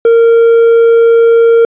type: tone with hard clipping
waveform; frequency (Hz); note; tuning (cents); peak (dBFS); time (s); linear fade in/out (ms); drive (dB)
sine; 461.6; A#4; -17; -4; 0.05-1.65; 2; 3
effects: resampled to 8000 Hz